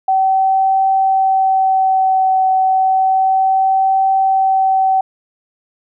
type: tone with vibrato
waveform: sine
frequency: 764 Hz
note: G5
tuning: 45 cents flat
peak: -10 dBFS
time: 0.08-5.01 s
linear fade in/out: 5 ms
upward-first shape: triangle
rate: 0.31 Hz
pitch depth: 15 cents each way
effects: none